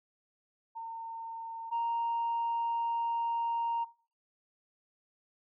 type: tone pair in turn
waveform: sine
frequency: 911 / 930.1 Hz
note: A#5 / A#5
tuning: -40 / -4 cents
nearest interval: unison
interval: 36 cents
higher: second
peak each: -37 / -28 dBFS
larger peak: second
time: 0.75-1.71 / 1.71-3.85 s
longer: second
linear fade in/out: 20 ms
effects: noise-tail reverb RT60 0.4 s tail -18 dB re dry + tanh soft clip ceiling -26 dBFS